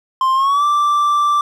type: tone with pitch glide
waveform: triangle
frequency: 1051 to 1172.9 Hz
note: C6 to D6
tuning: +7 to -3 cents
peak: -10 dBFS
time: 0.21-1.41 s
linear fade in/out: 2 ms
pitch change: +190 cents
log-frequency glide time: 0.34-0.64 s
effects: none